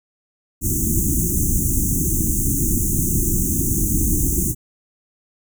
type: band-stop noise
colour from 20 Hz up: pink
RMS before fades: -19 dBFS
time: 0.61-4.55 s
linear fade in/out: 50 ms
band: 360 to 6200 Hz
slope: 96 dB/octave
effects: none